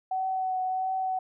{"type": "tone with vibrato", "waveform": "sine", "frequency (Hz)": 751, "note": "F#5", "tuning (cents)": 26, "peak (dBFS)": -26, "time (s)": [0.11, 1.19], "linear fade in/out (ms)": 5, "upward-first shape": "triangle", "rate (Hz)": 1.5, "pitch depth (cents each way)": 19, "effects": []}